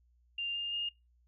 sine tone with pitch steps, 2794 / 2813 / 2833 Hz, F7 / F7 / F7, 0 / +12 / +24 cents, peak -33 dBFS, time 0.38-0.89 s, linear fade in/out 5 ms, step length 170 ms, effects noise-tail reverb RT60 0.2 s tail -20 dB re dry + added 60 Hz sine -65 dBFS peak until 1.27 s

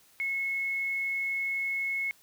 sine tone with quantisation, 2184 Hz, C#7, 26 cents flat, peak -28 dBFS, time 0.2-2.11 s, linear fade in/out 0 ms, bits 9, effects white hiss -61 dBFS RMS until 2.22 s

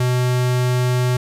square tone, 125 Hz, B2, 21 cents sharp, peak -16 dBFS, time 0-1.17 s, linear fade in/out 5 ms, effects resampled to 32000 Hz + 8-bit

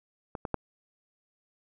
clicks, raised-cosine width 1 ms, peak -22 / -19 / -13 dBFS, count 3, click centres 0.352 / 0.452 / 0.543 s, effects none

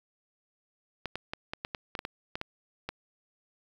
clicks, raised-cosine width 0.3 ms, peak -18 dBFS, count 12, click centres 1.057 / 1.156 / 1.335 / 1.535 / 1.649 / 1.748 / 1.952 / 1.991 / 2.051 / 2.355 / 2.414 / 2.89 s, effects 8-bit

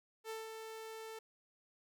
sawtooth tone with ADSR envelope, 443.5 Hz, A4, 14 cents sharp, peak -37 dBFS, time 0.24-1.19 s, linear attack 57 ms, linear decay 170 ms, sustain -5 dB, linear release 5 ms, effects none

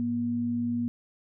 sine tone pair together, 106.5 / 239.1 Hz, G#2 / A#3, +44 / +44 cents, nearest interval octave + major second, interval 1400 cents, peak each -37 / -26 dBFS, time 0-0.88 s, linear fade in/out 0 ms, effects none

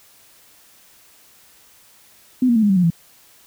sine tone with pitch steps, 253.7 / 236.7 / 220.9 / 206.1 / 192.27 / 179.39 / 167.38 Hz, B3 / A#3 / A3 / G#3 / G3 / F3 / E3, +47 / +27 / +7 / -13 / -33 / +47 / +27 cents, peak -12 dBFS, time 2.42-2.903 s, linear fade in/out 5 ms, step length 69 ms, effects white hiss -51 dBFS RMS until 3.46 s

